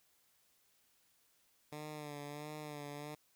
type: tone with vibrato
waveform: 10% pulse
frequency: 148.4 Hz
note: D3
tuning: 18 cents sharp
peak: -36 dBFS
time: 1.72-3.15 s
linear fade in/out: 5 ms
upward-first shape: sine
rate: 1.5 Hz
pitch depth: 45 cents each way
effects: white hiss -73 dBFS RMS until 3.35 s